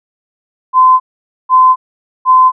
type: tone bursts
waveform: sine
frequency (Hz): 1027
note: C6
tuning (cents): -33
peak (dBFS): -3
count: 3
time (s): 0.73-2.52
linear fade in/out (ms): 50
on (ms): 270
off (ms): 490
effects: none